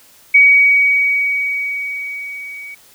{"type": "tone with level ramp", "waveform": "sine", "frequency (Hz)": 2259, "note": "C#7", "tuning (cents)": 32, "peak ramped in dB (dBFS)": [-4, -29], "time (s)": [0.34, 2.75], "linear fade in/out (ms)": 10, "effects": ["white hiss -47 dBFS RMS until 2.94 s"]}